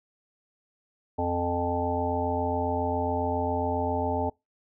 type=harmonic tone; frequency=87.3 Hz; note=F2; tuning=in tune; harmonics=1 / 3 / 5 / 7 / 9 / 10; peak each=-32 / -32 / -32 / -32 / -32 / -32 dBFS; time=1.18-4.3 s; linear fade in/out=10 ms; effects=noise-tail reverb RT60 0.2 s tail -24 dB re dry